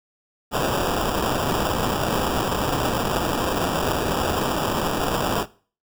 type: noise with sample-and-hold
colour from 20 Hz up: white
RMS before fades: -23 dBFS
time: 0.51-5.46 s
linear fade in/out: 50 ms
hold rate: 2100 Hz
effects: noise-tail reverb RT60 0.4 s tail -19 dB re dry